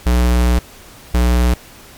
square tone pair in turn, 60.7 / 60.7 Hz, B1 / B1, -29 / -29 cents, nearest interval unison, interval 0 cents, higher neither, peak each -11 dBFS, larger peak neither, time 0.06-0.59 / 1.14-1.54 s, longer first, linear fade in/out 5 ms, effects pink hiss -40 dBFS RMS until 1.97 s + MP3 96 kbps

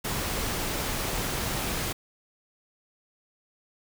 pink noise, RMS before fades -30 dBFS, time 0.04-1.93 s, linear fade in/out 10 ms, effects none

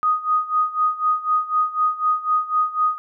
sine tone with tremolo, 1244.5 Hz, D#6, in tune, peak -14 dBFS, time 0.03-2.98 s, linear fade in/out 0 ms, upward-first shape sine, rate 4 Hz, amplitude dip 85%, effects none

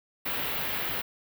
white band-stop noise, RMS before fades -31 dBFS, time 0.25-1.02 s, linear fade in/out 10 ms, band 3500 to 15000 Hz, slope 24 dB/octave, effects none

